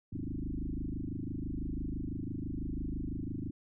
sine tone with frequency modulation, 116.54 Hz, A#2, in tune, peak -34 dBFS, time 0.12-3.51 s, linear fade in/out 10 ms, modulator 26 Hz, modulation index 7.5, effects none

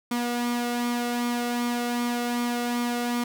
sawtooth tone with flanger, 240.8 Hz, B3, 44 cents flat, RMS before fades -27 dBFS, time 0.11-3.24 s, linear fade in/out 5 ms, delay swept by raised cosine 0.88 to 1.49 ms, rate 2.6 Hz, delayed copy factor +0.5, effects none

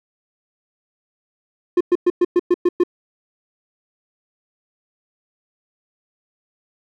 triangle tone bursts, 354.4 Hz, F4, 25 cents sharp, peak -9 dBFS, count 8, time 1.77-2.836 s, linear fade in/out 5 ms, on 37 ms, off 110 ms, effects none

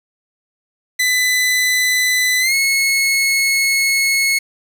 sawtooth tone with pitch glide, 2003 to 2184 Hz, B6 to C#7, +24 to -26 cents, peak -10 dBFS, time 0.99-4.39 s, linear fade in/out 10 ms, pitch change +150 cents, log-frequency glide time 2.4-2.54 s, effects 7-bit

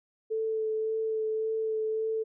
sine tone with vibrato, 439.6 Hz, A4, 2 cents flat, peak -27 dBFS, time 0.3-2.24 s, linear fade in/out 20 ms, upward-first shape sine, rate 1.8 Hz, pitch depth 13 cents each way, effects none

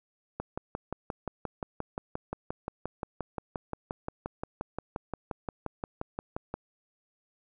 click train, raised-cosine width 1 ms, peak -19 dBFS, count 36, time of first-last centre 0.4-6.54 s, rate 5.7 Hz, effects none

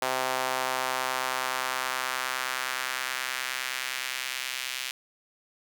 sawtooth tone with high-pass filter sweep, 129.6 Hz, C3, 16 cents flat, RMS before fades -31 dBFS, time 0.02-4.91 s, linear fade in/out 2 ms, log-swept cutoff 700 to 2600 Hz, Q 1.3, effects none

